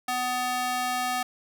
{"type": "tone with high-pass filter", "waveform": "square", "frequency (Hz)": 250, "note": "B3", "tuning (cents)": 21, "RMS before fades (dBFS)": -28, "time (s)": [0.08, 1.23], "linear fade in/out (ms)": 5, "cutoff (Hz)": 770, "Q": 1.2, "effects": []}